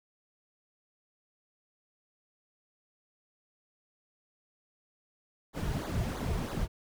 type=noise with flanger; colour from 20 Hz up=brown; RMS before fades=-33 dBFS; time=5.53-6.68 s; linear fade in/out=50 ms; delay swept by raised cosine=0.36 to 3.86 ms; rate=3.1 Hz; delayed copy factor=-0.85; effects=none